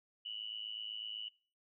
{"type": "tone with amplitude modulation", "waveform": "sine", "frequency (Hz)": 2948, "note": "F#7", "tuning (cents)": -7, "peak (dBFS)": -37, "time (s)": [0.25, 1.29], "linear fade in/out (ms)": 10, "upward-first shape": "sine", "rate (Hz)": 108, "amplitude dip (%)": 80, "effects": ["noise-tail reverb RT60 0.4 s tail -22 dB re dry"]}